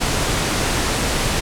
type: low-pass noise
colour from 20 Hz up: pink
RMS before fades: -20 dBFS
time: 0-1.41 s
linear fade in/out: 20 ms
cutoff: 10000 Hz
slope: 24 dB/octave
effects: none